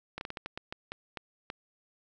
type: slowing click train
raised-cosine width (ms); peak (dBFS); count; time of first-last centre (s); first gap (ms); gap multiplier
0.3; -21; 11; 0.18-1.501; 31; 1.3
effects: none